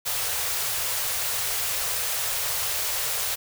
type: band-stop noise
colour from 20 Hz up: white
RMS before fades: -27 dBFS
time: 0.05-3.36 s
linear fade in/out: 20 ms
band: 140 to 420 Hz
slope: 48 dB/octave
effects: none